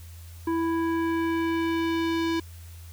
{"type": "tone with low-pass filter sweep", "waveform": "square", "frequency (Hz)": 330.2, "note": "E4", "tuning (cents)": 3, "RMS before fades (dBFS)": -26, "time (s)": [0.47, 2.4], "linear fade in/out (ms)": 5, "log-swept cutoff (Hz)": [1200, 4500], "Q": 1.2, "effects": ["added 84 Hz sine -41 dBFS peak until 2.92 s", "white hiss -53 dBFS RMS until 2.92 s"]}